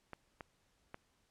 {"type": "clicks", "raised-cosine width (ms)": 0.5, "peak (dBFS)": -30, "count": 3, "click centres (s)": [0.133, 0.408, 0.944], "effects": ["pink hiss -75 dBFS RMS until 1.3 s", "low-pass 10000 Hz 12 dB/octave"]}